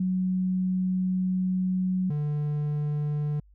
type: tone pair in turn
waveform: sine / triangle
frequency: 185 / 148.24 Hz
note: F#3 / D3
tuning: 0 / +17 cents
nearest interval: major third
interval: 383 cents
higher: first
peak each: -23 dBFS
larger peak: neither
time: 0-2.1 / 2.1-3.4 s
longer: first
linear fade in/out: 5 ms
effects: added 50 Hz sine -53 dBFS peak until 3.54 s